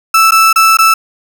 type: tone with dropouts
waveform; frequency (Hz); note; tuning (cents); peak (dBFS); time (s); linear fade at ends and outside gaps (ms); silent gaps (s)
35% pulse; 1318.5; E6; 0; -3; 0.14-0.94; 5; 0.309-0.319 / 0.529-0.559 / 0.771-0.787
effects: none